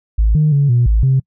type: tone with pitch steps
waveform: sine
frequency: 54.1 / 152.7 / 141.9 / 120.8 / 54.6 / 132.7 Hz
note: A1 / D#3 / C#3 / B2 / A1 / C3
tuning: -29 / -32 / +41 / -38 / -13 / +25 cents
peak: -8 dBFS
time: 0.18-1.2 s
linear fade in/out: 10 ms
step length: 170 ms
effects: noise-tail reverb RT60 0.1 s tail -26 dB re dry + tanh soft clip ceiling -5 dBFS